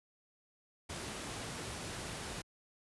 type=noise; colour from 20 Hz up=pink; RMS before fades=-42 dBFS; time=0.89-2.42 s; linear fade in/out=10 ms; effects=high-pass 60 Hz 12 dB/octave + resampled to 24000 Hz